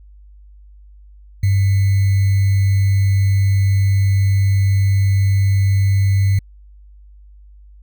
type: tone with sample-and-hold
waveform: sine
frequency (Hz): 98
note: G2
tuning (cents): 0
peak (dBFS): -11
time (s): 1.43-6.39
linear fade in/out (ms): 5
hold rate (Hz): 2100
effects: added 50 Hz sine -40 dBFS peak until 7.82 s